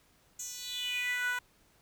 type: tone with high-pass filter sweep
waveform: 10% pulse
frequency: 493.9 Hz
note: B4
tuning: in tune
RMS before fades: -35 dBFS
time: 0.39-1.39 s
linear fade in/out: 5 ms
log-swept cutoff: 6700 to 1200 Hz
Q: 5.4
effects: pink hiss -66 dBFS RMS until 1.81 s